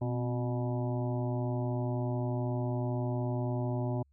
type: harmonic tone with a mistuned harmonic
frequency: 122 Hz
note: B2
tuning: 21 cents flat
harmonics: 1 / 2 / 3 / 5 / 6 / 7 / 8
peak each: -31 / -37 / -39 / -40 / -47 / -45 / -49 dBFS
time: 0.01-4.03 s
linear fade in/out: 10 ms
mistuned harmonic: 2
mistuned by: +79 cents
effects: added 70 Hz sine -64 dBFS peak until 4.12 s